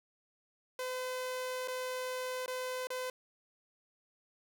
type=tone with dropouts; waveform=sawtooth; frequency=509 Hz; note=C5; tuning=48 cents flat; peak=-32 dBFS; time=0.79-3.1 s; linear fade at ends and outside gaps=2 ms; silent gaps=1.676-1.682 / 2.461-2.479 / 2.871-2.903 s; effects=none